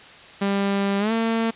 sawtooth tone with pitch glide, 198.6 to 226.8 Hz, G3 to A#3, +23 to -47 cents, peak -16 dBFS, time 0.41-1.51 s, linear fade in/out 10 ms, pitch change +230 cents, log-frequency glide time 0.99-1.12 s, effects white hiss -44 dBFS RMS until 1.55 s + resampled to 8000 Hz

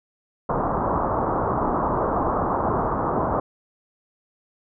white low-pass noise, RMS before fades -23 dBFS, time 0.49-3.4 s, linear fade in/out 5 ms, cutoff 1200 Hz, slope 48 dB/octave, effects none

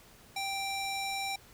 square tone with band-pass filter, 784 Hz, G5, in tune, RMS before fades -35 dBFS, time 0.36-1.36 s, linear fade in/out 5 ms, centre 4400 Hz, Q 0.52, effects pink hiss -57 dBFS RMS until 1.53 s

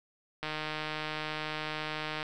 click train, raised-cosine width 0.3 ms, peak -19 dBFS, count 278, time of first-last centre 0.43-2.229 s, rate 154 Hz, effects none

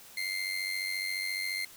30% pulse tone with amplitude modulation, 2100 Hz, C7, 6 cents sharp, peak -26 dBFS, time 0.17-1.65 s, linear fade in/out 5 ms, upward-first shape sine, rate 94.4 Hz, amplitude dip 65%, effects white hiss -52 dBFS RMS until 1.76 s

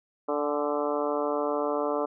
harmonic tone with a mistuned harmonic, 146.83 Hz, D3, in tune, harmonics 2 / 3 / 4 / 5 / 6 / 7 / 8 / 9, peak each -33 / -30 / -30 / -36 / -37 / -36 / -36 / -40 dBFS, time 0.28-2.06 s, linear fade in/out 10 ms, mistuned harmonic 6, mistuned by -38 cents, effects none

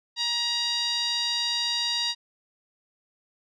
5% pulse tone with low-pass filter, 947 Hz, A#5, 27 cents sharp, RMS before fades -27 dBFS, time 0.16-2.15 s, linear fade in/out 50 ms, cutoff 4300 Hz, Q 6.4, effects none

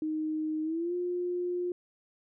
sine tone with pitch glide, 311.1 to 355.3 Hz, D#4 to F4, 0 to +30 cents, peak -29 dBFS, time 0.02-1.72 s, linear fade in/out 2 ms, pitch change +230 cents, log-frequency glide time 0.63-0.94 s, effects none

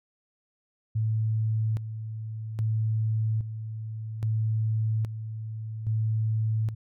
sine tone with tremolo, 110 Hz, A2, in tune, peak -23 dBFS, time 0.95-6.75 s, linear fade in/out 10 ms, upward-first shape square, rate 0.61 Hz, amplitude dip 65%, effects none

